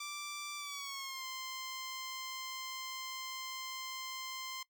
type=tone with pitch glide; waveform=10% pulse; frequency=1173 to 1045 Hz; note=D6 to C6; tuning=-2 to -2 cents; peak=-33 dBFS; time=0-4.63 s; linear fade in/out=5 ms; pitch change=-200 cents; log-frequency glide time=0.57-1.25 s; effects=noise-tail reverb RT60 0.1 s tail -19 dB re dry